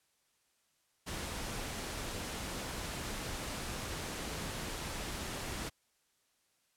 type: noise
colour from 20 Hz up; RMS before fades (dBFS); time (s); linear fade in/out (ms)
pink; -40; 1.06-5.7; 20
effects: white hiss -75 dBFS RMS until 6.76 s + low-pass 11000 Hz 12 dB/octave